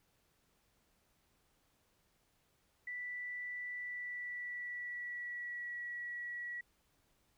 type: tone with pitch glide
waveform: sine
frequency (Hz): 1971 to 1930.4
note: B6 to B6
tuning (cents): -4 to -40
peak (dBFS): -40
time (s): 2.87-6.61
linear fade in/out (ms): 5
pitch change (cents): -36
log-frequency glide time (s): 3.75-5.77
effects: pink hiss -75 dBFS RMS until 7.37 s